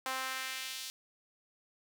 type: tone with high-pass filter sweep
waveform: sawtooth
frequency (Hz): 261.6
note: C4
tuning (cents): 0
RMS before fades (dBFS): -39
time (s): 0.06-0.9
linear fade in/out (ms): 0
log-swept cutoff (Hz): 910 to 4200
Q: 1.2
effects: none